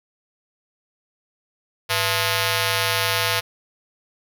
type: ring-modulated tone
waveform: 5% pulse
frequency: 385.7 Hz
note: G4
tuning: 28 cents flat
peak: -5 dBFS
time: 1.89-3.41 s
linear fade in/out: 20 ms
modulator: 280 Hz
effects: none